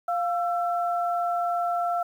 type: tone pair together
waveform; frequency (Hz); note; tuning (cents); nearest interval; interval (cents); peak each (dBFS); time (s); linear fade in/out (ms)
sine; 700 / 1338.7; F5 / E6; +4 / +26; major seventh; 1122; -24 / -30; 0.08-2.03; 5
effects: 9-bit

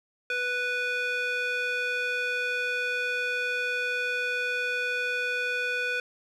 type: tone with band-pass filter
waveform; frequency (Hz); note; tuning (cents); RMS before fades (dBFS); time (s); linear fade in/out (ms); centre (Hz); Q
square; 493.9; B4; 0; -29; 0.3-6; 2; 2000; 3.6
effects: none

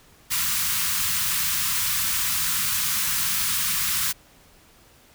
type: band-stop noise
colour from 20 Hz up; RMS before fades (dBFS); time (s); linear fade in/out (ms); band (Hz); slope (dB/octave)
white; -24; 0.3-4.13; 20; 210 to 1000; 48
effects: pink hiss -54 dBFS RMS until 5.14 s

